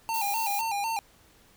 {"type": "tone with vibrato", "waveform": "square", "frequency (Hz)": 855, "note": "A5", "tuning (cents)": -50, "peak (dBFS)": -28, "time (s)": [0.09, 0.99], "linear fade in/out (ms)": 0, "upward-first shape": "square", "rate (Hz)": 4, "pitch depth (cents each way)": 96}
{"type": "noise", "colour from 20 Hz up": "violet", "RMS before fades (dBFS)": -34, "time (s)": [0.14, 0.61], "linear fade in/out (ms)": 0}
{"effects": ["pink hiss -59 dBFS RMS until 1.56 s"]}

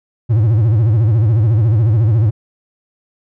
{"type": "tone with vibrato", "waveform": "triangle", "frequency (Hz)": 110.4, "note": "A2", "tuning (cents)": 6, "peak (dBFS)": -7, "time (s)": [0.29, 2.31], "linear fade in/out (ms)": 20, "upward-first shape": "sine", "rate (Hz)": 14, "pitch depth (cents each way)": 160, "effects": []}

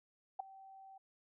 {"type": "tone with ADSR envelope", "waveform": "sine", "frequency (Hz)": 773, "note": "G5", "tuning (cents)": -24, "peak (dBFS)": -32, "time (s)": [0.39, 0.98], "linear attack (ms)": 10, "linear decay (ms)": 6, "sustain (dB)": -21, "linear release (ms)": 7, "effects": []}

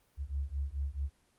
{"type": "beating tone pair", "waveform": "sine", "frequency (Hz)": [67.5, 72.1], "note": ["C#2", "D2"], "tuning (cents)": [-45, -31], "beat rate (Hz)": 4.6, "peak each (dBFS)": [-36, -36], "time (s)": [0.17, 1.1], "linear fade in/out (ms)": 50, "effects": ["pink hiss -70 dBFS RMS until 1.38 s", "Opus 24 kbps"]}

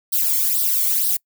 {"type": "noise with flanger", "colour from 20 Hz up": "violet", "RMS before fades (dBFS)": -19, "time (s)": [0.12, 1.17], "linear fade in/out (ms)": 10, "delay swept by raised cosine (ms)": [0.21, 0.94], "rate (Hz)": 2.1, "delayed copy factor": 0.75, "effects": ["noise-tail reverb RT60 0.1 s tail -26 dB re dry"]}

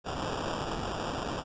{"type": "noise with sample-and-hold", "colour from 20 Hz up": "blue", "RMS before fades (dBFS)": -34, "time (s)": [0.04, 1.44], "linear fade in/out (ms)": 50, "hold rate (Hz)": 2100, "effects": ["resampled to 16000 Hz"]}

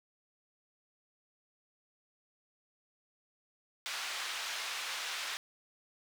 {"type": "band-pass noise", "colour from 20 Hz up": "white", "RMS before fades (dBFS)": -39, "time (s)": [3.86, 5.37], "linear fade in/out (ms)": 0, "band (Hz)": [960, 4100], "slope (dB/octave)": 12, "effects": []}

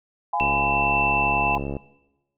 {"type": "chord", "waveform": "sine", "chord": "F diminished", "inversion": "none", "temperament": "equal with one note detuned", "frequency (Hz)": [698.5, 830.6, 1009.1], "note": ["F5", "Ab5", "Cb6"], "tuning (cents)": [0, 0, 37], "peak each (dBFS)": [-29, -23, -27], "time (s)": [0.33, 1.58], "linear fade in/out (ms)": 5}
{"type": "tone with pitch glide", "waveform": "sine", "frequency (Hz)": [2679, 2662], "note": ["E7", "E7"], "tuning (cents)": [27, 16], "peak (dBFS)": -22, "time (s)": [0.4, 1.55], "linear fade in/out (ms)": 0, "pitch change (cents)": -11, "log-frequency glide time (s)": [0.57, 1.41]}
{"type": "click train", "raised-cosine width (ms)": 2, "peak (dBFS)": -16, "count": 96, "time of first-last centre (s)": [0.41, 1.767], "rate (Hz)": 70}
{"effects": ["noise-tail reverb RT60 1.0 s tail -20 dB re dry"]}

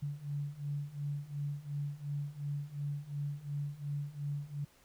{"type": "beating tone pair", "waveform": "sine", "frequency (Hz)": [142.6, 145.4], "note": ["C#3", "D3"], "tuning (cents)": [49, -17], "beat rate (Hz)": 2.8, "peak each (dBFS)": [-40, -38], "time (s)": [0.02, 4.65], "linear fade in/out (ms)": 10, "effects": ["pink hiss -65 dBFS RMS until 4.84 s"]}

